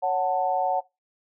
sine chord, F# minor, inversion second, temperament just, 555 / 740 / 888 Hz, C#5 / F#5 / A5, +2 / 0 / +16 cents, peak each -28 / -23 / -28 dBFS, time 0.02-0.81 s, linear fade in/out 20 ms, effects noise-tail reverb RT60 0.2 s tail -19 dB re dry

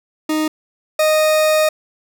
40% pulse tone pair in turn, 310 / 620 Hz, D#4 / D#5, -6 / -6 cents, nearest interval octave, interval 1200 cents, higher second, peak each -15 / -11 dBFS, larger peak second, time 0.29-0.48 / 0.99-1.69 s, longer second, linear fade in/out 5 ms, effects none

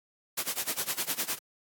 white noise with tremolo, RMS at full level -29 dBFS, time 0.37-1.39 s, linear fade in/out 10 ms, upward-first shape sine, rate 9.8 Hz, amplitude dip 90%, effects high-pass 150 Hz 12 dB/octave + AAC 64 kbps

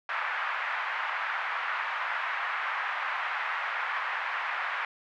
white band-pass noise, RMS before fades -32 dBFS, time 0.09-4.85 s, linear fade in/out 2 ms, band 860 to 2000 Hz, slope 24 dB/octave, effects none

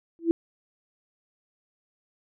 sine tone with exponential growth, 333.3 Hz, E4, 19 cents sharp, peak -13 dBFS, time 0.19-0.31 s, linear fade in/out 0 ms, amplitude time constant 26 ms, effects none

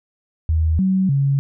sine tone with pitch steps, 79.8 / 189.2 / 138.7 Hz, D#2 / F#3 / C#3, +44 / +39 / +1 cents, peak -14 dBFS, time 0.49-1.39 s, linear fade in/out 0 ms, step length 300 ms, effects none

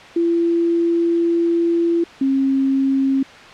sine tone pair in turn, 338.4 / 269.8 Hz, E4 / C#4, +45 / -47 cents, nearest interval major third, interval 392 cents, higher first, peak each -14 dBFS, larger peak neither, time 0.16-2.04 / 2.21-3.23 s, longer first, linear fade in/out 5 ms, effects white hiss -39 dBFS RMS until 3.53 s + low-pass 3000 Hz 12 dB/octave

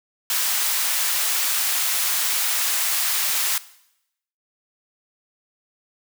white high-pass noise, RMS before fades -22 dBFS, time 0.3-3.58 s, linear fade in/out 2 ms, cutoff 950 Hz, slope 12 dB/octave, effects noise-tail reverb RT60 0.8 s tail -18 dB re dry

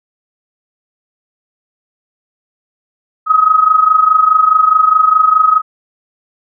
sine tone with amplitude modulation, 1267 Hz, D#6, 31 cents sharp, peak -3 dBFS, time 3.26-5.62 s, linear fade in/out 50 ms, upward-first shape sine, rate 24.8 Hz, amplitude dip 75%, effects none

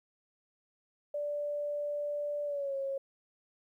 sine tone with pitch glide, 585 to 545.8 Hz, D5 to C#5, -7 to -27 cents, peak -32 dBFS, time 1.14-2.98 s, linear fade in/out 5 ms, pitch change -120 cents, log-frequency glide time 2.45-2.75 s, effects 12-bit

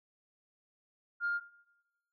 sine tone, 1407 Hz, F6, 12 cents sharp, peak -29 dBFS, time 1.2-1.41 s, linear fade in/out 50 ms, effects noise-tail reverb RT60 1.0 s tail -17 dB re dry + tanh soft clip ceiling -25 dBFS

